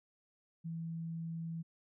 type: tone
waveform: sine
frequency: 164.81 Hz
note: E3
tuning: in tune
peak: -38 dBFS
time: 0.64-1.63 s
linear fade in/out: 20 ms
effects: none